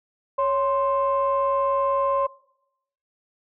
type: tone pair together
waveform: sine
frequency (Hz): 554.4 / 1047.4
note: C#5 / C6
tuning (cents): 0 / +1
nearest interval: major seventh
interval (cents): 1101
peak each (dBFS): -21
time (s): 0.38-2.27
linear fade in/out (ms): 10
effects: noise-tail reverb RT60 0.8 s tail -22 dB re dry + tanh soft clip ceiling -13 dBFS